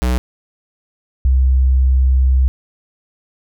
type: tone pair in turn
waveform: square / sine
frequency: 62 / 65 Hz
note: B1 / C2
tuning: +7 / -11 cents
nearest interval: minor second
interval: 82 cents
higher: second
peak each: -14 / -9 dBFS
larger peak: second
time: 0.02-0.18 / 1.25-2.48 s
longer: second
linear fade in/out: 0 ms
effects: none